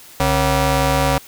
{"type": "ring-modulated tone", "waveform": "15% pulse", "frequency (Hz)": 205.4, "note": "G#3", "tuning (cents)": -19, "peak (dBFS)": -5, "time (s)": [0.2, 1.18], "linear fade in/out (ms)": 2, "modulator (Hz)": 347, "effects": ["white hiss -42 dBFS RMS until 1.27 s"]}